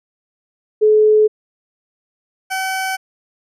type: tone pair in turn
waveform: sine / 20% pulse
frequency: 428.4 / 760.5 Hz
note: A4 / F#5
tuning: -46 / +47 cents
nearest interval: minor seventh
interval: 993 cents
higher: second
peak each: -8 / -14 dBFS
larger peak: first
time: 0.81-1.28 / 2.5-2.97 s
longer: neither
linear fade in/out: 20 ms
effects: resampled to 32000 Hz